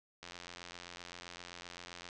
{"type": "click train", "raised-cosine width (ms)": 0.2, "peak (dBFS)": -29, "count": 164, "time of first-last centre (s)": [0.23, 2.089], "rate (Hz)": 87.7, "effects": ["resampled to 22050 Hz"]}